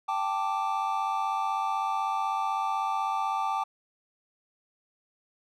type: chord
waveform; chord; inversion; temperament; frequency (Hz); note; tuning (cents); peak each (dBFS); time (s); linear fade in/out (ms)
triangle; G suspended second; none; equal; 784 / 880 / 1174.7; G5 / A5 / D6; 0 / 0 / 0; -29; 0.08-3.64; 10
effects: none